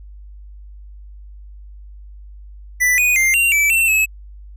square tone with pitch steps, 1983 / 2475 / 2099 / 2762 / 2311 / 2696 / 2584 Hz, B6 / D#7 / C7 / F7 / D7 / E7 / E7, +7 / -10 / +5 / -20 / -28 / +38 / -35 cents, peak -13 dBFS, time 2.8-4.06 s, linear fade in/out 20 ms, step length 180 ms, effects added 50 Hz sine -35 dBFS peak until 4.56 s

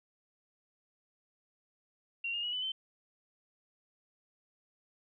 sine tone with pitch steps, 2753 / 2832 / 2913 / 2997 / 3083 Hz, F7 / F7 / F#7 / F#7 / G7, -25 / +23 / -28 / +22 / -29 cents, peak -33 dBFS, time 2.24-2.72 s, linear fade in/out 5 ms, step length 96 ms, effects none

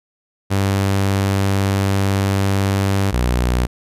sawtooth tone pair in turn, 98 / 61.17 Hz, G2 / B1, 0 / -16 cents, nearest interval minor sixth, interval 816 cents, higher first, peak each -11 dBFS, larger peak neither, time 0.5-3.12 / 3.12-3.67 s, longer first, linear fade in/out 20 ms, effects resampled to 32000 Hz

